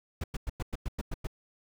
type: noise bursts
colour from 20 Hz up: brown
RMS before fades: -32 dBFS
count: 9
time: 0.21-1.271 s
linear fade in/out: 5 ms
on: 29 ms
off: 100 ms
effects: none